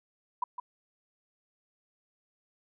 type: tone with echo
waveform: sine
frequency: 987.8 Hz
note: B5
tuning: in tune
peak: -26 dBFS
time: 0.42-0.44 s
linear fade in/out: 5 ms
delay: 160 ms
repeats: 1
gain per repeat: -8 dB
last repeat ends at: 0.6 s
effects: none